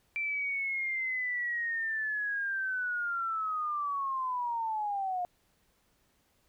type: linear sweep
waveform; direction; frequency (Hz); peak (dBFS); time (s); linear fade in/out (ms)
sine; down; 2349 to 706; -30; 0.16-5.25; 0
effects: pink hiss -71 dBFS RMS until 6.48 s